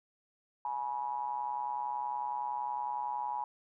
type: ring-modulated tone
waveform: triangle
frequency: 65.41 Hz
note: C2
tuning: in tune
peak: -28 dBFS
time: 0.65-3.44 s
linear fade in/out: 0 ms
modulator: 906 Hz
effects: none